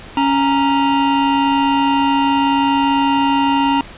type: tone pair together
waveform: square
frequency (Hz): 277.2 / 932.4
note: C#4 / A#5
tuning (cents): 0 / 0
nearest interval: octave + major sixth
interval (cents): 2100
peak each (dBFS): -16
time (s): 0.17-3.81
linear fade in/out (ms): 2
effects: pink hiss -36 dBFS RMS until 3.97 s + resampled to 8000 Hz